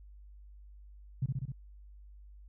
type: tone with echo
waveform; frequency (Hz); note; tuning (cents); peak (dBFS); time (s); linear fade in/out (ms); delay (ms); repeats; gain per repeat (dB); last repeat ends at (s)
sine; 131.8; C3; +13; -27; 1.22-1.26; 5; 65; 4; -2; 1.52
effects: added 50 Hz sine -50 dBFS peak until 2.48 s